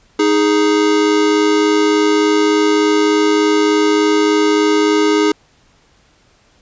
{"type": "tone pair together", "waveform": "square", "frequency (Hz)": [311.8, 415.2], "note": ["D#4", "G#4"], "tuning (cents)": [4, 0], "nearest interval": "perfect fourth", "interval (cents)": 496, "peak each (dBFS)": -14, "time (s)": [0.19, 5.32], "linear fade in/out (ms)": 5, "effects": ["pink hiss -53 dBFS RMS until 6.61 s", "resampled to 16000 Hz"]}